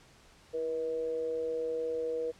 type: tone with amplitude modulation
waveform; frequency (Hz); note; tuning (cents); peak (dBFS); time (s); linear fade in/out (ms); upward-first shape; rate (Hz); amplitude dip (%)
sine; 481.9; B4; -43; -28; 0.53-2.32; 20; sine; 154; 55
effects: pink hiss -59 dBFS RMS until 2.39 s + low-pass 8000 Hz 12 dB/octave